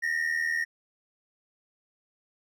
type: ring-modulated tone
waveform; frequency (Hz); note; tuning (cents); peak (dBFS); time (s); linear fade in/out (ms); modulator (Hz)
triangle; 1859; A#6; -5; -21; 0.02-0.65; 20; 40.1
effects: none